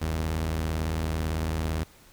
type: tone pair together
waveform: sawtooth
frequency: 48.92 / 79.9 Hz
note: G1 / D#2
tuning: -3 / +47 cents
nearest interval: minor sixth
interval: 850 cents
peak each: -31 / -23 dBFS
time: 0.01-1.84 s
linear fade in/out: 10 ms
effects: pink hiss -55 dBFS RMS until 2.12 s